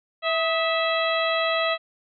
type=harmonic tone with a mistuned harmonic; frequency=656 Hz; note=E5; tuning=9 cents flat; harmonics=1 / 2 / 3 / 4 / 5 / 6; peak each=-24 / -27 / -29 / -30 / -31 / -32 dBFS; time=0.22-1.78 s; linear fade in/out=50 ms; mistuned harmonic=2; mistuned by=-58 cents; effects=none